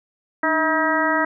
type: harmonic tone with a mistuned harmonic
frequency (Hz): 319.3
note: D#4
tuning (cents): +45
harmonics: 1 / 2 / 3 / 4 / 5 / 6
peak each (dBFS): -24 / -24 / -24 / -24 / -24 / -24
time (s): 0.43-1.25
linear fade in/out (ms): 5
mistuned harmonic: 1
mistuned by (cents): -82
effects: none